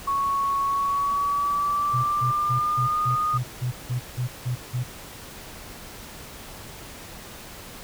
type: tone with pitch glide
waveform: sine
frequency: 1108.7 to 1230.2 Hz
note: C#6 to D#6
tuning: 0 to -20 cents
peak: -21 dBFS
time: 0.07-3.38 s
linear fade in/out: 10 ms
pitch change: +180 cents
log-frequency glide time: 0.67-3.09 s
type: tone bursts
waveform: sine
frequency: 124.3 Hz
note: B2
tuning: 12 cents sharp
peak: -23 dBFS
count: 11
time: 1.93-4.84 s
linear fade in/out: 20 ms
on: 110 ms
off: 170 ms
effects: pink hiss -41 dBFS RMS until 7.83 s